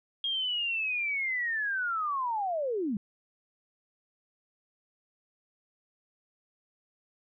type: linear sweep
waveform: sine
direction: down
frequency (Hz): 3260 to 186.7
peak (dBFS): -28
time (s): 0.24-2.97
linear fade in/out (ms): 2
effects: none